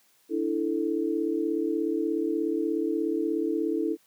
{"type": "chord", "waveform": "sine", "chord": "D suspended second", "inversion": "none", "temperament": "just", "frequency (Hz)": [293.7, 330.4, 440.5], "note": ["D4", "E4", "A4"], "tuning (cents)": [0, 4, 2], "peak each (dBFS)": [-30, -27, -30], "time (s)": [0.29, 3.97], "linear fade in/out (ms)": 50, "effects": ["white hiss -64 dBFS RMS until 4.06 s", "high-pass 150 Hz 12 dB/octave"]}